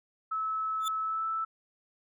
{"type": "tone with pitch glide", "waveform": "sine", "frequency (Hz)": [1300, 1318.1], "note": ["E6", "E6"], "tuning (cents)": [-24, -1], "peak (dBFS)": -29, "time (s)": [0.31, 1.45], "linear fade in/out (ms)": 10, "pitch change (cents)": 23, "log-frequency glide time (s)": [1.01, 1.26]}
{"type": "tone with exponential growth", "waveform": "sawtooth", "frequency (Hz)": 3520, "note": "A7", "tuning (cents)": 0, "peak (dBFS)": -26, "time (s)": [0.8, 0.88], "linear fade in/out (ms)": 2, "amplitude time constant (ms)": 17}
{"effects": []}